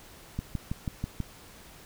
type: click train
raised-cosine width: 5 ms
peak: -18 dBFS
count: 6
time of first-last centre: 0.39-1.203 s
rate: 6.15 Hz
effects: pink hiss -51 dBFS RMS until 1.85 s